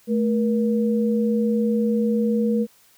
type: tone pair together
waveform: sine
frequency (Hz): 218.2 / 477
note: A3 / A#4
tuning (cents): -14 / +40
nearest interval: octave + major second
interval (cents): 1354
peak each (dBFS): -19 / -23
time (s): 0.07-2.67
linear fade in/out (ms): 50
effects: white hiss -56 dBFS RMS until 2.97 s